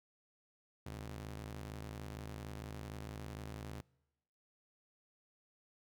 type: ring-modulated tone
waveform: sawtooth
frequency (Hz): 104.2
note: G#2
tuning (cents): +6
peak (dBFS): -37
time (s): 0.86-3.81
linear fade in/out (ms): 0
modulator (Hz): 28.8
effects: noise-tail reverb RT60 1.0 s tail -25 dB re dry